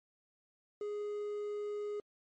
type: tone with quantisation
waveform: triangle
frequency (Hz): 415.3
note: G#4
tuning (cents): 0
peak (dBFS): -34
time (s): 0.81-2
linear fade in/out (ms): 2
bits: 10
effects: MP3 32 kbps